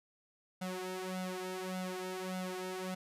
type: tone with flanger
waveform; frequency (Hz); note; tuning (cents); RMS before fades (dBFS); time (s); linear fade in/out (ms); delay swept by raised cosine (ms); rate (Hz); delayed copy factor
sawtooth; 185; F#3; 0; -40; 0.61-2.95; 10; 1.4 to 3.2; 1.7; +0.95
effects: resampled to 32000 Hz